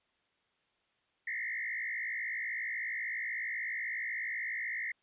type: tone with frequency modulation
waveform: sine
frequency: 1975.5 Hz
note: B6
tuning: in tune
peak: -34 dBFS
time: 1.27-4.92 s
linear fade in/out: 5 ms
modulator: 56.3 Hz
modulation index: 3.1
effects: white hiss -75 dBFS RMS until 5.02 s + resampled to 8000 Hz